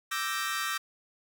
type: chord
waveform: sawtooth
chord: E half-diminished seventh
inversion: third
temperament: equal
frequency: 1174.7 / 1318.5 / 1568 / 1864.7 Hz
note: D6 / E6 / G6 / Bb6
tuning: 0 / 0 / 0 / 0 cents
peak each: -32 dBFS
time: 0.11-0.78 s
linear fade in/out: 10 ms
effects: none